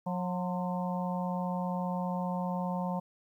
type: harmonic tone with a mistuned harmonic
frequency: 180.5 Hz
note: F#3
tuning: 43 cents flat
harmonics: 1 / 3 / 4 / 5 / 6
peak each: -32 / -39 / -40 / -38 / -44 dBFS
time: 0.06-3 s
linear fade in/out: 10 ms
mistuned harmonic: 6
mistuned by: -68 cents
effects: 11-bit